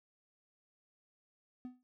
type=tone with exponential decay; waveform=triangle; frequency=250.8 Hz; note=B3; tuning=27 cents sharp; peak=-37 dBFS; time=1.65-1.83 s; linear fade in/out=0 ms; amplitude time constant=39 ms; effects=none